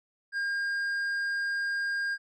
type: tone with tanh clipping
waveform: triangle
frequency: 1612 Hz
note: G6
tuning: 48 cents sharp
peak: -29 dBFS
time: 0.32-2.18 s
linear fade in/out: 50 ms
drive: 10 dB
effects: none